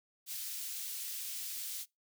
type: high-pass noise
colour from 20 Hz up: white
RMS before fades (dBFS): -41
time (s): 0.26-1.86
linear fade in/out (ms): 50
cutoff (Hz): 3200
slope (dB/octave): 12
effects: noise-tail reverb RT60 0.2 s tail -24 dB re dry

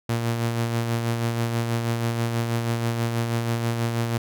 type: tone with tremolo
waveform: sawtooth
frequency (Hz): 116.54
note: A#2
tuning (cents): 0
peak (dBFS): -17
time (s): 0.09-4.18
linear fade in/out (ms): 5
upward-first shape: sine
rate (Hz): 6.2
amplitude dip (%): 40
effects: none

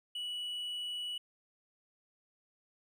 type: tone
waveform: triangle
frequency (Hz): 2943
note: F#7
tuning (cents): -10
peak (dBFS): -35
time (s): 0.15-1.18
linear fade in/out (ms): 5
effects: none

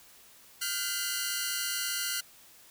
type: tone cluster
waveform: 10% pulse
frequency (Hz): 1415 / 1548 / 2025 / 4589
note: F6 / G6 / B6 / D8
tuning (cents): +22 / -22 / +43 / -41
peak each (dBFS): -26 / -29 / -28 / -31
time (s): 0.61-2.21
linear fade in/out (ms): 10
effects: white hiss -56 dBFS RMS until 2.7 s

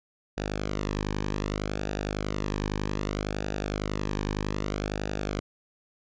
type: tone with flanger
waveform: sawtooth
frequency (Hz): 50.9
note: G#1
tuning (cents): -34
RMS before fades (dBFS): -31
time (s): 0.37-5.4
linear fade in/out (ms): 10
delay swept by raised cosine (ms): 0.94 to 1.47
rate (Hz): 0.64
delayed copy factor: -0.75
effects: resampled to 16000 Hz

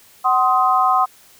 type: chord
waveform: sine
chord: C diminished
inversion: second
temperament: just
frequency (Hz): 753.5 / 1046.5 / 1255.8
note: Gb5 / C6 / Eb6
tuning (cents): +31 / 0 / +16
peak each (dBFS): -17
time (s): 0.24-1.06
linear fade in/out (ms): 20
effects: white hiss -49 dBFS RMS until 1.39 s

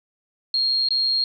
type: tone with dropouts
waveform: sine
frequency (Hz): 4244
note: C8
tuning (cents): +24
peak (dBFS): -18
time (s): 0.54-1.24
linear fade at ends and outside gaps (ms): 2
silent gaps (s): 0.887-0.906
effects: none

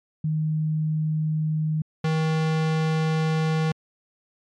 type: tone pair in turn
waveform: sine / square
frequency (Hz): 155.56 / 158.37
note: D#3 / D#3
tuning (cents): 0 / +31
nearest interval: unison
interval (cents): 31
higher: second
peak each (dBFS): -21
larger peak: neither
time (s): 0.24-1.82 / 2.04-3.72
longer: second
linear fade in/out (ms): 5
effects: low-pass 5000 Hz 12 dB/octave + MP3 96 kbps

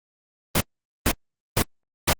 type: noise bursts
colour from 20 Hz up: pink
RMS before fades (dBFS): -19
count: 4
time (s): 0.55-2.132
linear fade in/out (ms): 5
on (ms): 58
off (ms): 450
effects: Opus 24 kbps

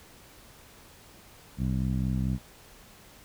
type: tone with low-pass filter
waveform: 15% pulse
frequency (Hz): 64.5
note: C2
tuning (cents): -24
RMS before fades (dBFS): -28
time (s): 1.57-2.39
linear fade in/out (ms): 50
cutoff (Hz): 200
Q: 1.5
effects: pink hiss -53 dBFS RMS until 3.24 s

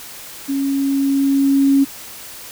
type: tone with level ramp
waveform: sine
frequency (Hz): 275.3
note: C#4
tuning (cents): -12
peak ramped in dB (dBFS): -17 to -9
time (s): 0.48-1.85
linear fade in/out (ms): 20
effects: white hiss -35 dBFS RMS until 2.51 s

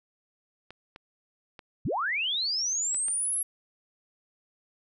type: clicks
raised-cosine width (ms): 0.3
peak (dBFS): -28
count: 5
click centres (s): 0.706 / 0.961 / 1.592 / 2.945 / 3.083
type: linear sweep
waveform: sine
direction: up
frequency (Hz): 62.4 to 11300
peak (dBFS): -26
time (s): 1.85-3.43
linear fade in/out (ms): 5
effects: none

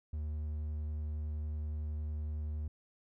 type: tone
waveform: triangle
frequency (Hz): 75.9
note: D#2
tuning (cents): -42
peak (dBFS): -33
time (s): 0.13-2.68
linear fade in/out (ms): 5
effects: none

